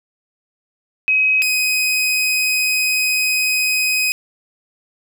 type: tone pair in turn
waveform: sine / sawtooth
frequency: 2539 / 2514 Hz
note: D#7 / D#7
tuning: +34 / +17 cents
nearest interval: unison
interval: 17 cents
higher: first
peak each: -12 dBFS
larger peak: neither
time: 1.08-1.42 / 1.42-4.12 s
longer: second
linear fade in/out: 0 ms
effects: none